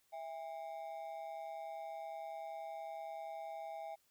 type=ring-modulated tone; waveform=triangle; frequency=732 Hz; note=F#5; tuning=19 cents flat; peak=-38 dBFS; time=0.12-3.96 s; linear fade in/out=20 ms; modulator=75.3 Hz; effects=white hiss -75 dBFS RMS until 4.1 s